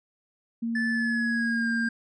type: tone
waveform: sine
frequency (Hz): 230.7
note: A#3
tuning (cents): -18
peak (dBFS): -26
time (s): 0.62-1.89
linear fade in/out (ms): 10
type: tone with pitch glide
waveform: triangle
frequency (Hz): 1745 to 1600.2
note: A6 to G6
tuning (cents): -15 to +35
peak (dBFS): -25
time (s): 0.75-1.89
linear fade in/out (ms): 5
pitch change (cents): -150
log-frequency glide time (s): 0.91-1.7
effects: resampled to 22050 Hz